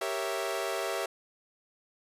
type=chord; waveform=sawtooth; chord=G diminished seventh; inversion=none; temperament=equal; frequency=392 / 466.2 / 554.4 / 659.3 Hz; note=G4 / Bb4 / Db5 / Fb5; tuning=0 / 0 / 0 / 0 cents; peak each=-32 / -34 / -33 / -31 dBFS; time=0.01-1.06 s; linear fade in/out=5 ms; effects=resampled to 32000 Hz